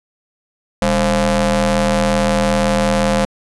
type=ring-modulated tone; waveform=sawtooth; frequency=163.1 Hz; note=E3; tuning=18 cents flat; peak=-6 dBFS; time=0.82-3.25 s; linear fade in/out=0 ms; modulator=365 Hz; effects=resampled to 24000 Hz